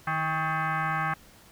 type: tone with frequency modulation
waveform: sine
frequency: 156 Hz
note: D#3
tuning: 5 cents sharp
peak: -25 dBFS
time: 0.07-1.14 s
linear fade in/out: 5 ms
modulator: 476 Hz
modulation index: 3.6
effects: pink hiss -54 dBFS RMS until 1.51 s